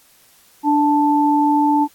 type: tone pair together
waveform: sine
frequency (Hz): 293.7 / 880.1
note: D4 / A5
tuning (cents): 0 / 0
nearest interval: octave + perfect fifth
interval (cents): 1900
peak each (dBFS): -15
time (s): 0.63-1.88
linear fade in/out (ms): 50
effects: white hiss -52 dBFS RMS until 1.94 s + AAC 64 kbps